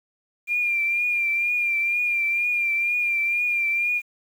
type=tone with vibrato; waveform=sine; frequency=2391 Hz; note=D7; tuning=30 cents sharp; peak=-20 dBFS; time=0.47-4.02 s; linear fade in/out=50 ms; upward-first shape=triangle; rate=2.1 Hz; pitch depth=46 cents each way; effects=8-bit